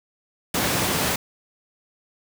pink high-pass noise, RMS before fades -23 dBFS, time 0.54-1.16 s, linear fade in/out 5 ms, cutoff 110 Hz, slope 12 dB/octave, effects none

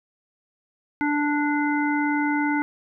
harmonic tone, 293.7 Hz, D4, in tune, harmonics 1 / 3 / 5 / 7, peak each -22 / -27 / -29 / -30 dBFS, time 1.01-2.62 s, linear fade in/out 0 ms, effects none

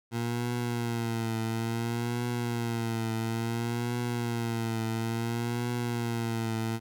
20% pulse tone with vibrato, 116.54 Hz, A#2, in tune, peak -24 dBFS, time 0.11-6.8 s, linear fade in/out 50 ms, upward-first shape triangle, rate 0.58 Hz, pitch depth 70 cents each way, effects none

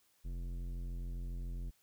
sine tone with tanh clipping, 43.65 Hz, F1, in tune, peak -40 dBFS, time 0.24-1.71 s, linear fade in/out 20 ms, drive 14 dB, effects white hiss -72 dBFS RMS until 1.82 s

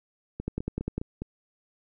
two click trains, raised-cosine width 3 ms, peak -20 / -16 dBFS, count 5 / 6, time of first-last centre 0.4-1.22 / 0.48-0.98 s, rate 4.88 / 10 Hz, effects none

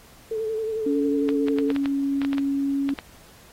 sine tone with vibrato, 440 Hz, A4, in tune, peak -24 dBFS, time 0.31-1.72 s, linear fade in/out 5 ms, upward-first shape sine, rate 11 Hz, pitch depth 38 cents each way
sine tone with pitch glide, 283.1 to 277.6 Hz, C#4 to C#4, +37 to +3 cents, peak -21 dBFS, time 0.86-2.94 s, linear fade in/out 5 ms, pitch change -34 cents, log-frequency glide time 0.97-1.99 s
clicks, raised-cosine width 0.3 ms, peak -16 dBFS, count 12, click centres 1.29 / 1.484 / 1.586 / 1.703 / 1.763 / 1.858 / 2.217 / 2.249 / 2.331 / 2.382 / 2.891 / 2.988 s
effects pink hiss -51 dBFS RMS until 3.52 s + AAC 48 kbps

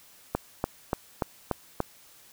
click train, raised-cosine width 1 ms, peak -11 dBFS, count 6, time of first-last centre 0.35-1.803 s, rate 3.44 Hz, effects white hiss -55 dBFS RMS until 2.32 s

